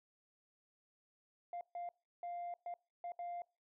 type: tone bursts at uneven times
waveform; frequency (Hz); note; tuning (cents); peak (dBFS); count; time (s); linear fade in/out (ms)
sine; 698.5; F5; 0; -39; 6; 1.53-1.61 / 1.75-1.89 / 2.23-2.54 / 2.66-2.74 / 3.04-3.12 / 3.19-3.42; 2
effects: noise-tail reverb RT60 0.3 s tail -26 dB re dry + tanh soft clip ceiling -39 dBFS